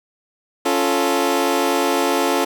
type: chord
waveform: 20% pulse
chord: Db augmented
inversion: none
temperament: equal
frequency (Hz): 277.2 / 349.2 / 440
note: Db4 / F4 / A4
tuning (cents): 0 / 0 / 0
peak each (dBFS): -16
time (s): 0.65-2.45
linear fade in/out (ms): 10
effects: none